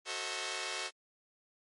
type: chord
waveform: 5% pulse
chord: F# diminished seventh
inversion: none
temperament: just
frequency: 370 / 444 / 532.8 / 639.4 Hz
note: F#4 / A4 / C5 / Eb5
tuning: 0 / +16 / +31 / +47 cents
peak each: -31 dBFS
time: 0.05-0.91 s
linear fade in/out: 50 ms
effects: MP3 48 kbps